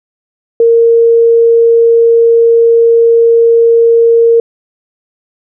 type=tone; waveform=sine; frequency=462.5 Hz; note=A#4; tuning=14 cents flat; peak=-3 dBFS; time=0.6-4.4 s; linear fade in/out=2 ms; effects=none